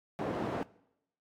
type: band-pass noise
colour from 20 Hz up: white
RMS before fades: -35 dBFS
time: 0.19-0.63 s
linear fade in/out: 0 ms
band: 120 to 590 Hz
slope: 12 dB/octave
effects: noise-tail reverb RT60 0.8 s tail -21 dB re dry + AAC 64 kbps